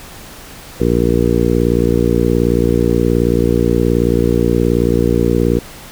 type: harmonic tone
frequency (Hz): 58.7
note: A#1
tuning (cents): +13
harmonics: 1 / 2 / 3 / 4 / 5 / 6 / 7 / 8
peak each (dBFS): -19 / -19 / -19 / -19 / -19 / -19 / -19 / -19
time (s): 0.8-5.59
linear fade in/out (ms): 5
effects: pink hiss -35 dBFS RMS until 5.91 s